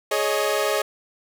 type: chord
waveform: sawtooth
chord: Ab suspended fourth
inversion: none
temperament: equal with one note detuned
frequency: 419.9 / 554.4 / 622.3 Hz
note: Ab4 / Db5 / Eb5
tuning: +19 / 0 / 0 cents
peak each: -21 dBFS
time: 0.11-0.82 s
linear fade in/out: 5 ms
effects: none